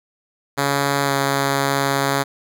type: tone with pitch glide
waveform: 5% pulse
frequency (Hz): 140.5 to 138.65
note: C#3 to C#3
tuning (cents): +24 to +1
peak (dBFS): -6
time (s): 0.57-2.24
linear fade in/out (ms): 20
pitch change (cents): -23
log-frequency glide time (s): 1.03-1.12
effects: none